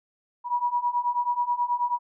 sine beating tone pair, 963 / 972.3 Hz, B5 / B5, -44 / -27 cents, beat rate 9.3 Hz, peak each -27 / -25 dBFS, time 0.44-1.99 s, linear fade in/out 50 ms, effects none

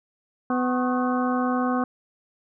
harmonic tone with a mistuned harmonic, 250.8 Hz, B3, 27 cents sharp, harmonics 1 / 2 / 3 / 4 / 5 / 6, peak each -23 / -30 / -29 / -30 / -32 / -36 dBFS, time 0.5-1.84 s, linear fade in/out 2 ms, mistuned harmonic 4, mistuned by +140 cents, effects none

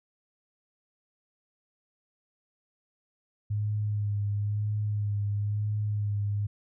sine tone with vibrato, 103.83 Hz, G#2, in tune, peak -26 dBFS, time 3.5-6.47 s, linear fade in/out 10 ms, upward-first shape sine, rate 1 Hz, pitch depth 27 cents each way, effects none

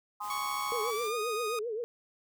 white noise, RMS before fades -48 dBFS, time 0.2-1.11 s, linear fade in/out 50 ms
sine chord, Ab major, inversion none, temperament just, 830.6 / 1038.3 / 1245.9 Hz, Ab5 / C6 / Eb6, 0 / -14 / +2 cents, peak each -40 / -38 / -40 dBFS, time 0.2-0.91 s, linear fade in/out 10 ms
sawtooth tone with pitch glide, 1112 to 1241 Hz, C#6 to D#6, +5 to -5 cents, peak -30 dBFS, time 0.3-1.59 s, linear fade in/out 2 ms, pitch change +190 cents, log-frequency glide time 0.83-1.19 s
sine tone with vibrato, 451.9 Hz, A4, 46 cents sharp, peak -32 dBFS, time 0.72-1.84 s, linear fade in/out 0 ms, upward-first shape triangle, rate 7.6 Hz, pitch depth 160 cents each way
effects none

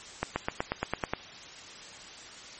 accelerating click train, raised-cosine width 0.5 ms, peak -12 dBFS, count 9, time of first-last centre 0.23-1.135 s, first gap 130 ms, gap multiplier 0.96, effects white hiss -46 dBFS RMS until 2.59 s + MP3 32 kbps

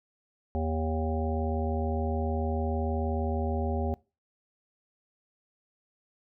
harmonic tone, 79.4 Hz, D#2, 36 cents sharp, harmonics 1 / 3 / 5 / 7 / 9 / 10, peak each -29 / -34 / -36 / -37 / -39 / -39 dBFS, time 0.55-3.94 s, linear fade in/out 0 ms, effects noise-tail reverb RT60 0.3 s tail -23 dB re dry

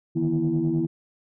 sine tone cluster, 149.3 / 159 / 239.3 / 330.9 Hz, D3 / D#3 / A#3 / E4, +29 / +38 / +46 / +7 cents, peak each -28 / -25 / -28 / -23 dBFS, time 0.15-0.87 s, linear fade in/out 20 ms, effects tanh soft clip ceiling -14 dBFS

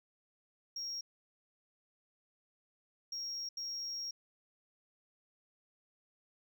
sine tone bursts at uneven times, 5588 Hz, F8, in tune, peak -36 dBFS, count 3, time 0.76-1.01 / 3.12-3.49 / 3.57-4.11 s, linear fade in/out 5 ms, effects tanh soft clip ceiling -36 dBFS + 13-bit

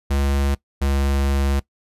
square tone pair in turn, 69.5 / 69.06 Hz, C#2 / C#2, +5 / -6 cents, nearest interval unison, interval 11 cents, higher first, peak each -18 dBFS, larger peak neither, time 0.1-0.55 / 0.81-1.6 s, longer second, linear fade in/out 10 ms, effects noise-tail reverb RT60 0.1 s tail -20 dB re dry + resampled to 32000 Hz

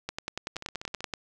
two click trains, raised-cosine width 0.2 ms, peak -22 / -15 dBFS, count 8 / 12, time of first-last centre 0.56-1.006 / 0.09-1.138 s, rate 15.7 / 10.5 Hz, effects none

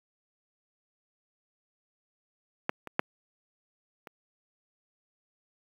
clicks, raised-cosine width 0.5 ms, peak -11 / -24 / -8 / -28 dBFS, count 4, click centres 2.694 / 2.873 / 2.994 / 4.072 s, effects high-pass 150 Hz 12 dB/octave + 8-bit

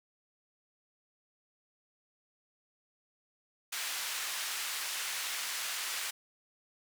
pink band-pass noise, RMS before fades -37 dBFS, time 3.72-6.11 s, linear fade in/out 10 ms, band 1600 to 14000 Hz, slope 12 dB/octave, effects none

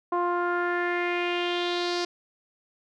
sawtooth tone with low-pass filter sweep, 351 Hz, F4, 9 cents sharp, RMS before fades -27 dBFS, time 0.12-2.05 s, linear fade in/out 5 ms, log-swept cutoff 1000 to 5000 Hz, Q 3.7, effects none

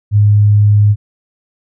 sine tone, 103.9 Hz, G#2, 1 cent sharp, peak -5 dBFS, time 0.11-0.96 s, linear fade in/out 50 ms, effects none

